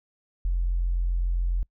sine tone, 43.65 Hz, F1, in tune, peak -21 dBFS, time 0.45-1.63 s, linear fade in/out 0 ms, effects noise-tail reverb RT60 0.1 s tail -26 dB re dry + tanh soft clip ceiling -17 dBFS

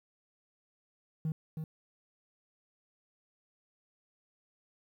triangle tone with echo, 157.5 Hz, D#3, 21 cents sharp, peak -27 dBFS, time 1.25-1.32 s, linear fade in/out 2 ms, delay 320 ms, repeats 1, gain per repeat -6 dB, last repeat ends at 1.64 s, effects tanh soft clip ceiling -26 dBFS + 11-bit

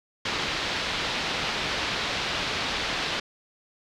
white low-pass noise, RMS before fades -29 dBFS, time 0.25-3.2 s, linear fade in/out 5 ms, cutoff 4300 Hz, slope 24 dB/octave, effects none

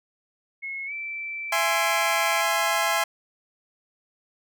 sine tone with pitch glide, 2175 to 2331 Hz, C#7 to D7, -33 to -14 cents, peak -30 dBFS, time 0.62-2.42 s, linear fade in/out 20 ms, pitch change +119 cents, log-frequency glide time 0.86-0.93 s
20% pulse chord, E augmented, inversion none, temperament equal with one note detuned, 668.5 / 830.6 / 1046.5 Hz, E5 / G#5 / B#5, +24 / 0 / 0 cents, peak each -21 dBFS, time 1.52-3.04 s, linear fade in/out 5 ms
effects none

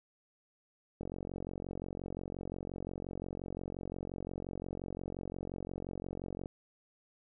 click train, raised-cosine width 2 ms, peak -27 dBFS, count 250, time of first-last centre 1.01-6.459 s, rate 45.7 Hz, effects none

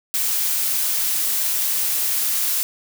blue noise, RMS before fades -21 dBFS, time 0.14-2.63 s, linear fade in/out 0 ms, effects none

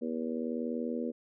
harmonic tone, 80.6 Hz, E2, 38 cents flat, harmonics 3 / 4 / 5 / 6 / 7, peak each -34 / -40 / -41 / -38 / -44 dBFS, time 0.01-1.12 s, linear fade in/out 20 ms, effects none

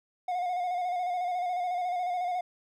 triangle tone with vibrato, 718 Hz, F5, 48 cents sharp, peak -26 dBFS, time 0.28-2.41 s, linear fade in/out 5 ms, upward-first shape square, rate 14 Hz, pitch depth 35 cents each way, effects none

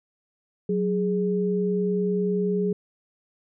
sine tone pair together, 185 / 415.3 Hz, F#3 / G#4, 0 / 0 cents, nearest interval octave + major second, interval 1400 cents, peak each -24 dBFS, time 0.69-2.73 s, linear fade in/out 5 ms, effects none

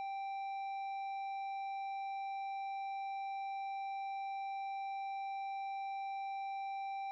sine tone with tanh clipping, 784 Hz, G5, in tune, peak -40 dBFS, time 0-7.11 s, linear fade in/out 0 ms, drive 8 dB, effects none

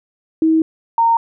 sine tone pair in turn, 320.1 / 920.7 Hz, D#4 / A#5, +49 / -22 cents, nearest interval octave + tritone, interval 1829 cents, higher second, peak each -10 dBFS, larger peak neither, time 0.42-0.62 / 0.98-1.17 s, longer first, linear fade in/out 2 ms, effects none

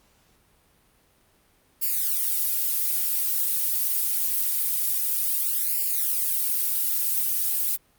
violet noise with flanger, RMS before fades -24 dBFS, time 1.81-7.77 s, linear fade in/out 20 ms, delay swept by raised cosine 0.4 to 6.1 ms, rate 0.25 Hz, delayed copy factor +0.85, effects pink hiss -62 dBFS RMS until 7.98 s + Opus 48 kbps

